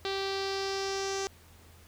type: tone with low-pass filter sweep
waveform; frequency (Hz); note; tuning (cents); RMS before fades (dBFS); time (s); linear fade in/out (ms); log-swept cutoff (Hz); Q
sawtooth; 390; G4; -9; -33; 0.05-1.27; 0; 4100 to 6200; 3.8
effects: added 83 Hz sine -56 dBFS peak until 1.87 s + pink hiss -58 dBFS RMS until 1.87 s